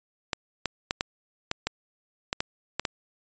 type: clicks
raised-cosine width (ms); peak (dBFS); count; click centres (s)
0.2; -9; 10; 0.332 / 0.657 / 0.909 / 1.009 / 1.514 / 1.67 / 2.329 / 2.405 / 2.796 / 2.852
effects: resampled to 16000 Hz